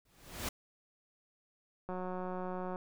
pink noise with exponential growth, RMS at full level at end -34 dBFS, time 0.05-0.49 s, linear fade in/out 5 ms, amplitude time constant 95 ms
click train, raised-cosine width 1 ms, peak -27 dBFS, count 160, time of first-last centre 1.89-2.759 s, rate 183 Hz
effects none

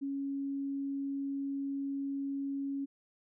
sine tone, 276.8 Hz, C#4, 2 cents flat, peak -33 dBFS, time 0.01-2.86 s, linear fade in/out 20 ms, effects none

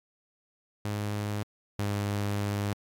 sawtooth tone pair in turn, 103.83 / 101.93 Hz, G#2 / G#2, 0 / -32 cents, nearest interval unison, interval 32 cents, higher first, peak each -26 / -24 dBFS, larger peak second, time 0.85-1.43 / 1.79-2.73 s, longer second, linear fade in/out 0 ms, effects AAC 64 kbps

